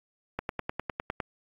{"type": "click train", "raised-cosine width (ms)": 0.5, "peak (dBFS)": -15, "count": 9, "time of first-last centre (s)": [0.39, 1.202], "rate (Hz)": 9.85, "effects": ["AAC 32 kbps"]}